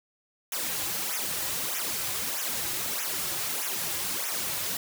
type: noise with flanger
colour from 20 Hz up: white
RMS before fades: -31 dBFS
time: 0.52-4.77 s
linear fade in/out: 2 ms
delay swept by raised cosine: 0.22 to 4.52 ms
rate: 1.6 Hz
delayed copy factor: -0.95
effects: none